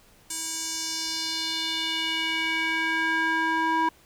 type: tone with band-pass filter sweep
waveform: square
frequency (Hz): 323.8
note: E4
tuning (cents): -31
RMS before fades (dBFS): -27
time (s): 0.3-3.89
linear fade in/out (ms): 5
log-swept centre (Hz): 8000 to 1100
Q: 2.6
effects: pink hiss -57 dBFS RMS until 4.05 s